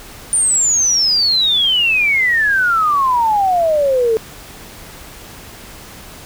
sine exponential sweep, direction down, 9270 to 435.8 Hz, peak -11 dBFS, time 0.33-4.17 s, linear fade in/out 0 ms, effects pink hiss -36 dBFS RMS until 6.25 s

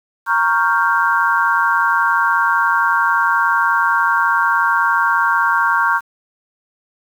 sine chord, G half-diminished seventh, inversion first, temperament equal, 932.3 / 1108.7 / 1396.9 / 1568 Hz, Bb5 / Db6 / F6 / G6, 0 / 0 / 0 / 0 cents, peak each -18 dBFS, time 0.26-6.01 s, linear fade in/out 50 ms, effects 7-bit

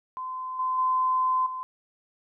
sine tone with level steps, 1028 Hz, C6, 31 cents flat, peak -31 / -24 / -21 / -31 dBFS, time 0.17-1.63 s, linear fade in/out 0 ms, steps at 0.59 / 0.78 / 1.46 s, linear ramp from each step 5 ms, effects none

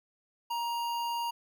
square tone with notch filter, 941 Hz, A#5, 16 cents sharp, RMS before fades -33 dBFS, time 0.5-1.31 s, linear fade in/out 10 ms, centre 8400 Hz, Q 1.6, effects 12-bit

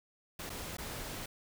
pink noise with dropouts, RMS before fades -42 dBFS, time 0.39-1.26 s, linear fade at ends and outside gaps 5 ms, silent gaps 0.496-0.5 / 0.77-0.783 s, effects none

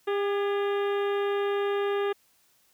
harmonic tone with a mistuned harmonic, 402.6 Hz, G4, 46 cents sharp, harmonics 1 / 2 / 3 / 4 / 5 / 6 / 7 / 8 / 9, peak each -25 / -36 / -36 / -39 / -44 / -47 / -45 / -49 / -50 dBFS, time 0.07-2.13 s, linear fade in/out 10 ms, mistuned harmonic 4, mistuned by +62 cents, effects white hiss -65 dBFS RMS until 2.73 s

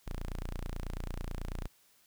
sawtooth tone, 29.14 Hz, A#0, in tune, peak -32 dBFS, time 0.06-1.68 s, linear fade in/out 20 ms, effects white hiss -66 dBFS RMS until 2.06 s

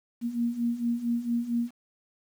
sine beating tone pair, 233.4 / 237.8 Hz, A#3 / A#3, +2 / +35 cents, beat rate 4.4 Hz, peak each -31 / -27 dBFS, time 0.21-1.71 s, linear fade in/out 50 ms, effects 9-bit

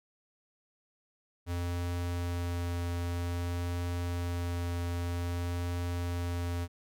square tone with vibrato, 87.1 Hz, F2, 4 cents flat, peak -32 dBFS, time 1.46-6.68 s, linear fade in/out 50 ms, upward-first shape triangle, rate 0.52 Hz, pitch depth 9 cents each way, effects none

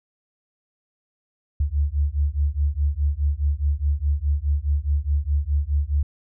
sine beating tone pair, 70.2 / 75 Hz, C#2 / D2, +22 / +37 cents, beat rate 4.8 Hz, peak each -22 dBFS, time 1.6-6.03 s, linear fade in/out 5 ms, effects none

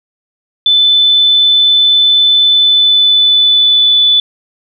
sine tone with pitch glide, 3512 to 3480 Hz, A7 to A7, -4 to -20 cents, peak -5 dBFS, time 0.66-4.2 s, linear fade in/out 2 ms, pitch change -16 cents, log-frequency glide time 2.44-4.01 s, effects none

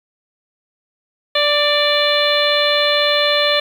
harmonic tone with a mistuned harmonic, 586 Hz, D5, 4 cents flat, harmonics 1 / 2 / 3 / 4 / 5 / 6 / 7, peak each -17 / -23 / -22 / -23 / -23 / -19 / -22 dBFS, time 1.35-3.6 s, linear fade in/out 5 ms, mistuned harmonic 3, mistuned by +22 cents, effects 7-bit

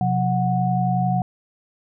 sine tone cluster, 128.2 / 179.3 / 735 Hz, C3 / F3 / F#5, -35 / +46 / -12 cents, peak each -22 dBFS, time 0.01-1.22 s, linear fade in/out 2 ms, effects none

